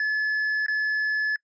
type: tone with dropouts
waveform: triangle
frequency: 1720 Hz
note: A6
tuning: 40 cents flat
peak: -20 dBFS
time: 0-1.36 s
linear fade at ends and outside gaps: 2 ms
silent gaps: 0.663-0.682 s
effects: noise-tail reverb RT60 0.1 s tail -25 dB re dry + resampled to 16000 Hz